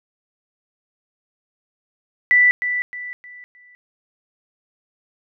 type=tone with echo; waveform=sine; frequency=1975.5 Hz; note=B6; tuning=in tune; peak=-10 dBFS; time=2.31-2.51 s; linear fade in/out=0 ms; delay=310 ms; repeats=4; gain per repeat=-9 dB; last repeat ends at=3.75 s; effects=none